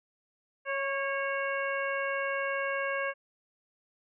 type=harmonic tone with a mistuned harmonic; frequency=552 Hz; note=C#5; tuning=7 cents flat; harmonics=1 / 2 / 3 / 4 / 5; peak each=-33 / -36 / -34 / -38 / -41 dBFS; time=0.65-3.14 s; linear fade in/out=50 ms; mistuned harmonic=3; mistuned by=-26 cents; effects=none